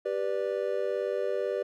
triangle chord, G major, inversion none, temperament just, 392 / 490 / 588 Hz, G4 / B4 / D5, 0 / -14 / +2 cents, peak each -30 dBFS, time 0.05-1.63 s, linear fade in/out 10 ms, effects none

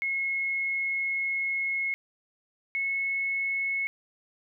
sine tone pair in turn, 2172 / 2191 Hz, C#7 / C#7, -36 / -21 cents, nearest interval unison, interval 15 cents, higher second, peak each -26 dBFS, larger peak neither, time 0.02-1.94 / 2.75-3.87 s, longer first, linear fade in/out 0 ms, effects none

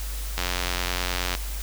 click train, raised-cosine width 0.2 ms, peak -8 dBFS, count 88, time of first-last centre 0.38-1.351 s, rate 89.6 Hz, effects added 50 Hz sine -29 dBFS peak until 1.62 s + white hiss -38 dBFS RMS until 1.62 s

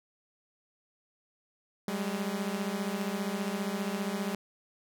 sawtooth beating tone pair, 192.8 / 207.8 Hz, G3 / G#3, -28 / +1 cents, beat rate 15 Hz, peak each -30 dBFS, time 1.88-4.35 s, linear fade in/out 2 ms, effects none

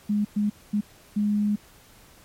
sine tone bursts at uneven times, 207.7 Hz, G#3, in tune, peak -20 dBFS, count 4, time 0.09-0.25 / 0.36-0.5 / 0.73-0.81 / 1.16-1.56 s, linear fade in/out 10 ms, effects pink hiss -53 dBFS RMS until 2.24 s + MP3 64 kbps

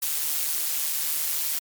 blue noise with amplitude modulation, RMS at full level -24 dBFS, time 0.02-1.59 s, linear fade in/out 5 ms, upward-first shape sine, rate 152 Hz, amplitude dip 50%, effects MP3 96 kbps

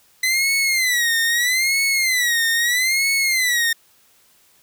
sawtooth tone with vibrato, 2010 Hz, B6, 30 cents sharp, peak -13 dBFS, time 0.23-3.73 s, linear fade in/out 5 ms, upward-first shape sine, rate 0.78 Hz, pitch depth 160 cents each way, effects white hiss -56 dBFS RMS until 4.62 s

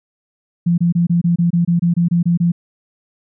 sine tone bursts, 171.8 Hz, F3, 28 cents flat, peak -11 dBFS, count 13, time 0.66-2.52 s, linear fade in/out 10 ms, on 120 ms, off 25 ms, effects none

